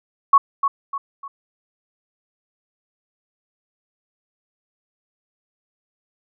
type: tone with echo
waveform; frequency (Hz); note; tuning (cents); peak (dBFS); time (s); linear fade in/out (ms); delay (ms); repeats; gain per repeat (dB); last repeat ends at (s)
sine; 1109; C#6; 0; -7; 0.33-0.38; 5; 300; 3; -8; 1.28
effects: none